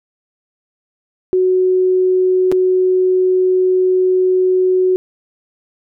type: tone with dropouts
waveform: sine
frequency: 370 Hz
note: F#4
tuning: in tune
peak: -10 dBFS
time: 1.33-4.96 s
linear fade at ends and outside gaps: 0 ms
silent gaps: 2.516-2.523 s
effects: none